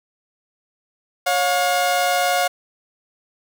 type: tone pair together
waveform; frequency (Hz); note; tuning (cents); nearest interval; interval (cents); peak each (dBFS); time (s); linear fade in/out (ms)
sawtooth; 555 / 714.7; C#5 / F5; +2 / +40; major third; 438; -19 / -14; 1.26-2.48; 10
effects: none